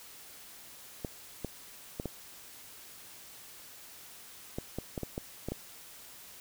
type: clicks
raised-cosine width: 2 ms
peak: -21 dBFS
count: 11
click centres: 1.048 / 1.447 / 1.999 / 2.057 / 4.585 / 4.786 / 4.978 / 5.033 / 5.179 / 5.486 / 5.52 s
effects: white hiss -51 dBFS RMS until 6.4 s